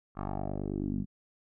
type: tone with low-pass filter sweep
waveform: 10% pulse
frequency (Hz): 49.39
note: G1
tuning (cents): +14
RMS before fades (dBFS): -34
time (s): 0.15-1.06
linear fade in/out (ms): 50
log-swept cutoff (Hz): 1200 to 200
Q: 3.3
effects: none